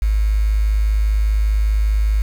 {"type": "tone with quantisation", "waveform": "sine", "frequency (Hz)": 52.5, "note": "G#1", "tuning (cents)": 19, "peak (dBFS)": -13, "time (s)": [0.02, 2.22], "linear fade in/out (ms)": 0, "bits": 6, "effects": []}